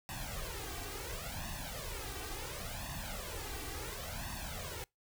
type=noise with flanger; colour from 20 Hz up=pink; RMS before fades=-42 dBFS; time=0.09-4.84 s; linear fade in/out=0 ms; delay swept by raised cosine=1.1 to 2.6 ms; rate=0.71 Hz; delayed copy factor=+0.85; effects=noise-tail reverb RT60 0.2 s tail -26 dB re dry